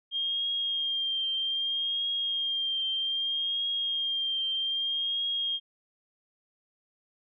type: tone with vibrato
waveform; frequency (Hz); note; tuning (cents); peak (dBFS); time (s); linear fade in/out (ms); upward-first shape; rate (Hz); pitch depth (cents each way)
sine; 3212; G7; +41; -27; 0.11-5.6; 50; triangle; 0.63; 35
effects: none